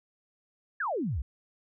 sine exponential sweep, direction down, 1775 to 53.9 Hz, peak -28 dBFS, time 0.8-1.22 s, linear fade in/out 5 ms, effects none

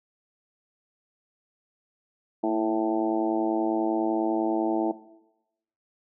harmonic tone with a mistuned harmonic, 110.1 Hz, A2, 2 cents sharp, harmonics 2 / 3 / 4 / 5 / 6 / 7 / 8, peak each -32 / -25 / -35 / -37 / -29 / -33 / -34 dBFS, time 2.43-4.92 s, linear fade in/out 10 ms, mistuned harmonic 2, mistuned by +43 cents, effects noise-tail reverb RT60 0.9 s tail -17 dB re dry

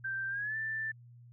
sine tone with pitch glide, 1568 to 1770.2 Hz, G6 to A6, 0 to +10 cents, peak -33 dBFS, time 0.04-0.92 s, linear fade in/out 10 ms, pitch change +210 cents, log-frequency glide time 0.29-0.56 s, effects added 120 Hz sine -52 dBFS peak until 1.32 s

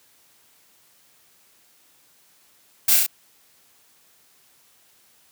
blue noise with echo, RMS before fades -17 dBFS, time 2.88-2.96 s, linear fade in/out 5 ms, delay 35 ms, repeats 3, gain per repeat -2 dB, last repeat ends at 3.065 s, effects white hiss -58 dBFS RMS until 5.31 s + high-pass 80 Hz 12 dB/octave

